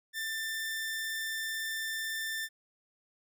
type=tone; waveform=sawtooth; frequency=1782 Hz; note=A6; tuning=22 cents sharp; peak=-30 dBFS; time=0.13-2.49 s; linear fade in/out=50 ms; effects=none